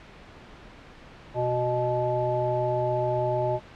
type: harmonic tone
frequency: 123.47 Hz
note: B2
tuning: in tune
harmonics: 1 / 3 / 5 / 7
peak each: -30 / -30 / -26 / -30 dBFS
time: 1.34-3.6 s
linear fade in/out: 50 ms
effects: pink hiss -47 dBFS RMS until 3.75 s + low-pass 3000 Hz 12 dB/octave